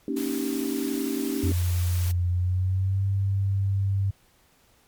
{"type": "chord", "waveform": "sine", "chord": "Eb dominant seventh", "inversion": "second", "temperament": "just", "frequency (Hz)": [233.3, 280, 311.1, 388.9], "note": ["Bb3", "Db4", "Eb4", "G4"], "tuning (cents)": [2, 18, 0, -14], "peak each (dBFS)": [-32, -28, -32, -32], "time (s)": [0.08, 1.52], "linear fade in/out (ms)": 2}
{"type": "noise", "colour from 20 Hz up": "white", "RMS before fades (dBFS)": -38, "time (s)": [0.16, 2.12], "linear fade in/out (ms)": 10}
{"type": "tone with pitch glide", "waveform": "sine", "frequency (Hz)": [88.4, 98.09], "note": ["F2", "G2"], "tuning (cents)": [22, 2], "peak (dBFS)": -21, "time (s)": [1.43, 4.11], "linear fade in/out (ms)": 10, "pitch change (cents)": 180, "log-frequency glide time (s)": [2.29, 3.05]}
{"effects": ["pink hiss -61 dBFS RMS until 4.87 s", "MP3 96 kbps"]}